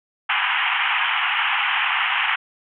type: band-pass noise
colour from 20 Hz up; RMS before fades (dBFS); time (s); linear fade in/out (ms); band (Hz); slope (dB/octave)
white; -21; 0.29-2.36; 10; 770 to 3100; 96
effects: none